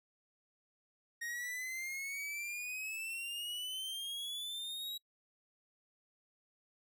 45% pulse exponential sweep, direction up, 1864.7 to 3869 Hz, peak -39 dBFS, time 1.21-4.98 s, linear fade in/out 10 ms, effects noise-tail reverb RT60 0.1 s tail -25 dB re dry

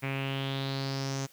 sawtooth tone with low-pass filter sweep, 136 Hz, C#3, 33 cents flat, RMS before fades -33 dBFS, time 0.02-1.27 s, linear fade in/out 20 ms, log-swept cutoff 2300 to 6500 Hz, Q 5.1, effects white hiss -59 dBFS RMS until 1.32 s

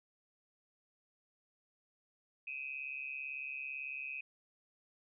sine tone with amplitude modulation, 2523 Hz, D#7, 23 cents sharp, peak -36 dBFS, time 2.47-4.21 s, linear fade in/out 5 ms, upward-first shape sine, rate 138 Hz, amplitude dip 85%, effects none

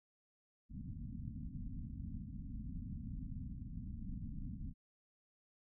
pink low-pass noise, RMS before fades -45 dBFS, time 0.69-4.74 s, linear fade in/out 50 ms, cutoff 270 Hz, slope 96 dB/octave, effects none

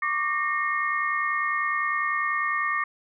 sine tone cluster, 1115 / 1185 / 1839 / 2156 Hz, C#6 / D6 / A#6 / C#7, +10 / +15 / -24 / -49 cents, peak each -33 / -27 / -27 / -31 dBFS, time 0.02-2.84 s, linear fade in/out 5 ms, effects none

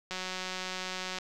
click train, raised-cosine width 0.2 ms, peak -19 dBFS, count 200, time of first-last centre 0.11-1.186 s, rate 185 Hz, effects none

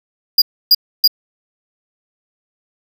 square tone bursts, 4853 Hz, D#8, 44 cents flat, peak -6 dBFS, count 3, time 0.38-1.077 s, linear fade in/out 5 ms, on 39 ms, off 290 ms, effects 8-bit

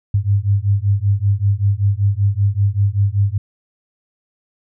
sine beating tone pair, 98 / 103.2 Hz, G2 / G#2, 0 / -10 cents, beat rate 5.2 Hz, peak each -16 dBFS, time 0.14-3.38 s, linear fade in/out 5 ms, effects none

